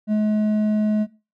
sine tone with hard clipping, 212.8 Hz, G#3, 42 cents sharp, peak -18 dBFS, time 0.07-1.07 s, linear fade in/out 50 ms, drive 5 dB, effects noise-tail reverb RT60 0.3 s tail -19 dB re dry

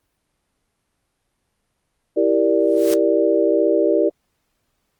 sine chord, E half-diminished seventh, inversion none, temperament equal, 329.6 / 392 / 466.2 / 587.3 Hz, E4 / G4 / Bb4 / D5, 0 / 0 / 0 / 0 cents, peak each -19 / -19 / -20 / -19 dBFS, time 2.16-4.1 s, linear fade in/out 20 ms
white noise with exponential growth, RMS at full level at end -26 dBFS, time 2.59-2.94 s, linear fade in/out 2 ms, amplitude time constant 76 ms
effects pink hiss -71 dBFS RMS until 4.99 s + Opus 32 kbps

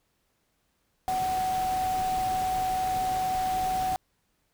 sine tone in noise, 748 Hz, F#5, 19 cents sharp, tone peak -25 dBFS, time 1.08-3.96 s, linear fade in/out 0 ms, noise pink, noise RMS -38 dBFS, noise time 1.08-3.96 s, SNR +10 dB, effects pink hiss -73 dBFS RMS until 4.53 s

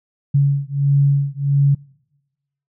sine beating tone pair, 139.9 / 141.4 Hz, C#3 / C#3, +16 / +35 cents, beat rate 1.5 Hz, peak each -16 dBFS, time 0.34-1.75 s, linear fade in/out 10 ms, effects noise-tail reverb RT60 1.0 s tail -26 dB re dry

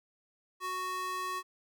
square tone with high-pass filter, 370 Hz, F#4, in tune, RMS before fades -36 dBFS, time 0.6-1.43 s, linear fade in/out 50 ms, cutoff 870 Hz, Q 3.4, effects none

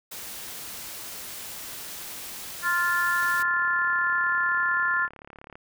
white noise, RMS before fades -38 dBFS, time 0.11-3.43 s, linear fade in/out 10 ms
sine chord, F major, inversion second, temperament just, 1047.7 / 1396.9 / 1746.1 Hz, C6 / F6 / A6, +2 / 0 / -14 cents, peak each -29 / -25 / -25 dBFS, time 2.62-5.09 s, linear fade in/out 50 ms
click train, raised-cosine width 0.5 ms, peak -29 dBFS, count 84, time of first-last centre 3.23-5.555 s, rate 35.7 Hz
effects none

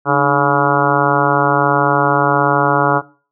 harmonic tone with a mistuned harmonic, 141.4 Hz, C#3, 35 cents sharp, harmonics 1 / 2 / 3 / 4 / 5 / 6 / 7 / 8 / 9 / 10, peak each -20 / -20 / -20 / -20 / -20 / -20 / -20 / -20 / -20 / -20 dBFS, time 0.05-3.02 s, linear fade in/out 50 ms, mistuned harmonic 2, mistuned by +99 cents, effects noise-tail reverb RT60 0.4 s tail -20 dB re dry

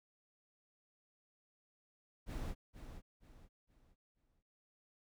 brown noise with echo, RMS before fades -41 dBFS, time 2.26-2.55 s, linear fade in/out 50 ms, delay 470 ms, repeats 4, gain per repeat -9 dB, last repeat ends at 4.43 s, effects none

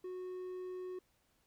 triangle tone, 366.9 Hz, F#4, 15 cents flat, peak -39 dBFS, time 0.04-0.99 s, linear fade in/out 5 ms, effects pink hiss -75 dBFS RMS until 1.46 s

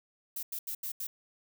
violet noise bursts at uneven times, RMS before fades -37 dBFS, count 5, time 0.36-0.43 / 0.52-0.59 / 0.67-0.75 / 0.83-0.92 / 1-1.07 s, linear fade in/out 5 ms, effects none

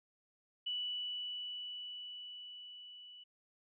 sine tone with level ramp, 2960 Hz, F#7, in tune, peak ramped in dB -35 to -52 dBFS, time 0.66-3.24 s, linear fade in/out 10 ms, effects none

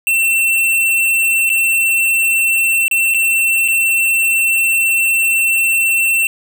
square tone with dropouts, 2697 Hz, E7, 39 cents sharp, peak -12 dBFS, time 0.07-6.27 s, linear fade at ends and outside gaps 1 ms, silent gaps 1.493-1.5 / 2.881-2.912 / 3.139-3.145 / 3.679-3.684 s, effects none

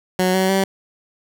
15% pulse tone with pitch steps, 184.3 / 188.61 / 193.02 Hz, F#3 / F#3 / G3, -7 / +33 / -27 cents, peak -9 dBFS, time 0.19-0.64 s, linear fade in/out 2 ms, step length 150 ms, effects none

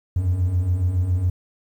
triangle beating tone pair, 85 / 92.2 Hz, F2 / F#2, -46 / -6 cents, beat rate 7.2 Hz, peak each -23 / -16 dBFS, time 0.16-1.3 s, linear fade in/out 5 ms, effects tanh soft clip ceiling -11 dBFS + 9-bit

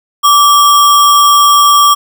sine tone with sample-and-hold, 1164 Hz, D6, 16 cents flat, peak -3 dBFS, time 0.23-1.95 s, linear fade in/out 20 ms, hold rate 4410 Hz, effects none

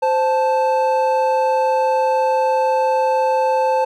triangle tone pair together, 521 / 877 Hz, C5 / A5, -7 / -6 cents, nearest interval major sixth, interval 901 cents, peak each -15 dBFS, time 0.02-3.85 s, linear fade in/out 10 ms, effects none

